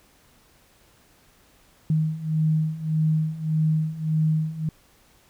sine beating tone pair, 155.7 / 157.4 Hz, D#3 / D#3, +2 / +20 cents, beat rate 1.7 Hz, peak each -25 / -22 dBFS, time 1.9-4.69 s, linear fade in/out 2 ms, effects pink hiss -58 dBFS RMS until 5.29 s

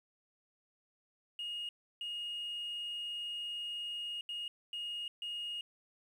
sine tone bursts at uneven times, 2863 Hz, F7, 42 cents sharp, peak -36 dBFS, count 5, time 1.39-1.69 / 2.01-4.21 / 4.29-4.48 / 4.73-5.08 / 5.22-5.61 s, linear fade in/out 2 ms, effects tanh soft clip ceiling -35 dBFS + 11-bit

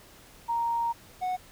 sine / triangle tone pair in turn, 932.3 / 735.7 Hz, A#5 / F#5, 0 / -10 cents, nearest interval major third, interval 410 cents, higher first, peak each -25 dBFS, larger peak neither, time 0.48-0.93 / 1.21-1.37 s, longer first, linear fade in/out 20 ms, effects pink hiss -53 dBFS RMS until 1.51 s

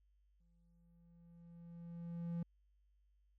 triangle tone with exponential growth, 170 Hz, F3, 46 cents flat, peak -35 dBFS, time 0.4-2.43 s, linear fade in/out 5 ms, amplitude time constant 440 ms, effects added 50 Hz sine -70 dBFS peak until 3.38 s

